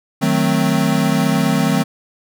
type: chord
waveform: square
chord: D# diminished seventh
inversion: none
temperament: equal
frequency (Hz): 155.56 / 185 / 220 / 261.6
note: D#3 / F#3 / A3 / C4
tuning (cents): 0 / 0 / 0 / 0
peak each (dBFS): -20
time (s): 0.21-1.84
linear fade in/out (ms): 20
effects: none